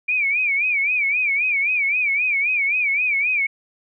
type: tone with vibrato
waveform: sine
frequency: 2349 Hz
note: D7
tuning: in tune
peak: -17 dBFS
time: 0.08-3.47 s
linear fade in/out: 10 ms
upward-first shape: sine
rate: 3.8 Hz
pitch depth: 130 cents each way
effects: none